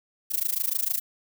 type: noise with amplitude modulation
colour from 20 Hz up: violet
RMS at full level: -23 dBFS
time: 0.3-1 s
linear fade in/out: 20 ms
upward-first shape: sine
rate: 26.6 Hz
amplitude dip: 95%
effects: none